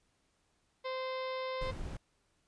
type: harmonic tone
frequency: 519 Hz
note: C5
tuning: 14 cents flat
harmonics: 1 / 2 / 3 / 4 / 5 / 6 / 7 / 8 / 9 / 10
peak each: -37 / -41 / -54 / -46 / -55 / -55 / -51 / -55 / -59 / -57 dBFS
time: 0.84-1.72 s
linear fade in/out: 20 ms
type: noise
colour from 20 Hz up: brown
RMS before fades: -40 dBFS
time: 1.61-1.97 s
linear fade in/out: 5 ms
effects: pink hiss -75 dBFS RMS until 2.47 s + resampled to 22050 Hz